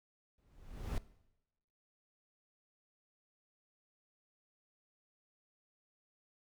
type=noise with exponential growth; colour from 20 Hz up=brown; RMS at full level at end=-33 dBFS; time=0.38-0.98 s; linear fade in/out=1 ms; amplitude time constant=130 ms; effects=noise-tail reverb RT60 0.9 s tail -19 dB re dry